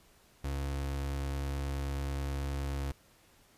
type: tone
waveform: 35% pulse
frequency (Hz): 69.4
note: C#2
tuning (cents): +3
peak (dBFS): -31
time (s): 0.44-2.92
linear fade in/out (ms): 5
effects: pink hiss -63 dBFS RMS until 3.57 s + resampled to 32000 Hz